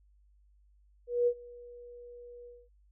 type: tone with ADSR envelope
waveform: sine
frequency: 483.1 Hz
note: B4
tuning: 38 cents flat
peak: -22 dBFS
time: 1.07-2.69 s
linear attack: 200 ms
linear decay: 66 ms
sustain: -24 dB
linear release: 230 ms
effects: added 50 Hz sine -61 dBFS peak until 2.91 s